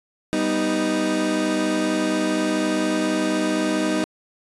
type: chord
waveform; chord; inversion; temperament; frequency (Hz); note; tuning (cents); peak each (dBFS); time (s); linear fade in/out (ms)
30% pulse; G augmented; none; equal; 196 / 246.9 / 311.1; G3 / B3 / D#4; 0 / 0 / 0; -24 / -24 / -19; 0.33-4.04; 0
effects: resampled to 24000 Hz